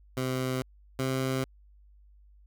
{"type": "tone pair in turn", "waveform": "15% pulse", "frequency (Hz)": [129.3, 131.56], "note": ["C3", "C3"], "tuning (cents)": [-20, 10], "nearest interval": "unison", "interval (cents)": 30, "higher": "second", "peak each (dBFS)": [-22, -21], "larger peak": "second", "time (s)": [[0.17, 0.62], [0.99, 1.44]], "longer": "neither", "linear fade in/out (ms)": 2, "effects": ["added 50 Hz sine -54 dBFS peak until 2.46 s"]}